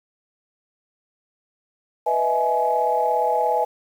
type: chord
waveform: sine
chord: E major seventh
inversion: second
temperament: equal with one note detuned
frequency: 493.9 / 622.3 / 659.3 / 841.7 Hz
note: B4 / D#5 / E5 / G#5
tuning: 0 / 0 / 0 / +23 cents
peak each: -24 / -26 / -24 / -20 dBFS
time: 2.06-3.65 s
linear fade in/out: 10 ms
effects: tanh soft clip ceiling -7 dBFS + 8-bit